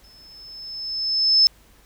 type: tone with exponential growth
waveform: sine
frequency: 5240 Hz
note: E8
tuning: 11 cents flat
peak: -10 dBFS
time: 0.04-1.47 s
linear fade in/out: 0 ms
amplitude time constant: 310 ms
effects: added 50 Hz sine -55 dBFS peak until 1.85 s + pink hiss -55 dBFS RMS until 1.85 s

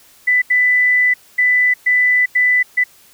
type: tone bursts at uneven times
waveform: sine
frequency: 1992 Hz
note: B6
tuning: 14 cents sharp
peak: -10 dBFS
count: 6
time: 0.27-0.42 / 0.5-1.14 / 1.38-1.74 / 1.86-2.26 / 2.35-2.63 / 2.77-2.84 s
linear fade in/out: 10 ms
effects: white hiss -48 dBFS RMS until 3.13 s

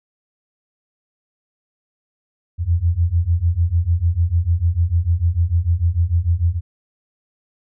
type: beating tone pair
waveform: sine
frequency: 82.2 / 88.9 Hz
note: E2 / F2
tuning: -4 / +31 cents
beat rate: 6.7 Hz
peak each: -18 / -17 dBFS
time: 2.58-6.61 s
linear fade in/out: 50 ms
effects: none

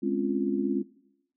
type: chord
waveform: sine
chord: Db major seventh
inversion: second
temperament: just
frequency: 207.9 / 259.9 / 277.2 / 346.5 Hz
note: Ab3 / C4 / Db4 / F4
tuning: +2 / -11 / 0 / -14 cents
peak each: -30 / -31 / -30 / -30 dBFS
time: 0.02-0.83 s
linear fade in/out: 20 ms
effects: noise-tail reverb RT60 0.8 s tail -19 dB re dry

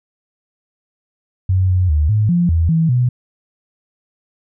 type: tone with pitch steps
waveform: sine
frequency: 93.3 / 91.5 / 75.3 / 106.7 / 174 / 82.6 / 162.8 / 124 Hz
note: F#2 / F#2 / D2 / G#2 / F3 / E2 / E3 / B2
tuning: +15 / -19 / +44 / +47 / -6 / +4 / -21 / +7 cents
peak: -11 dBFS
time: 1.49-3.09 s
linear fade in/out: 5 ms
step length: 200 ms
effects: none

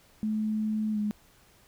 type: tone with pitch glide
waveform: sine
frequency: 215.6 to 209.5 Hz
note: A3 to G#3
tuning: -35 to +15 cents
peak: -26 dBFS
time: 0.23-1.11 s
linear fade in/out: 0 ms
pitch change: -50 cents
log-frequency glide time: 0.92-0.98 s
effects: pink hiss -60 dBFS RMS until 1.67 s

